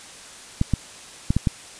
clicks, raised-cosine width 5 ms, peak -6 dBFS, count 5, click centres 0.614 / 0.737 / 1.305 / 1.366 / 1.472 s, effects white hiss -42 dBFS RMS until 1.79 s + resampled to 22050 Hz

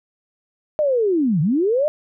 sine linear two-way sweep, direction down then up, 622.3 to 140.4 to 622.3 Hz, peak -15 dBFS, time 0.79-1.88 s, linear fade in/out 0 ms, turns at 1.41 s, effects none

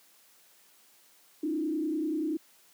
sine tone with frequency modulation, 311.1 Hz, D#4, in tune, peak -27 dBFS, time 1.43-2.37 s, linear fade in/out 5 ms, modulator 30.3 Hz, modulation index 0.93, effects white hiss -61 dBFS RMS until 2.73 s + high-pass 200 Hz 12 dB/octave

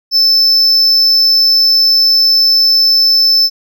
triangle tone, 5274 Hz, E8, in tune, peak -5 dBFS, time 0.11-3.5 s, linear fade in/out 50 ms, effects none

